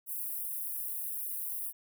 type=high-pass noise; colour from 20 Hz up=white; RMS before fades=-37 dBFS; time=0.06-1.73 s; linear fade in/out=50 ms; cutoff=10000 Hz; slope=48 dB/octave; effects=none